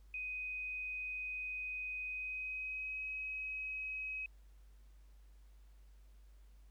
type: tone with pitch glide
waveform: sine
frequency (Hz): 2503 to 2542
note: D#7 to D#7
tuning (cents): +10 to +36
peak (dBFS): -39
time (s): 0.14-4.26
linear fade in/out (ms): 2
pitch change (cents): +26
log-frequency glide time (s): 2.07-3.04
effects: added 50 Hz sine -57 dBFS peak until 6.7 s + pink hiss -75 dBFS RMS until 6.7 s